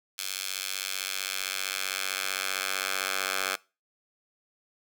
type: tone with high-pass filter sweep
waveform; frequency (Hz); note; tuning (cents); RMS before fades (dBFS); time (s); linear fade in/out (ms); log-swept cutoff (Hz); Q
10% pulse; 95.5; G2; -45; -32; 0.18-3.56; 10; 3500 to 1200; 0.81
effects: noise-tail reverb RT60 0.3 s tail -23 dB re dry